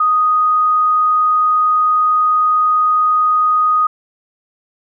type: tone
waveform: sine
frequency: 1244.5 Hz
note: D#6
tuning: in tune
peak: -10 dBFS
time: 0-3.87 s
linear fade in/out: 5 ms
effects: none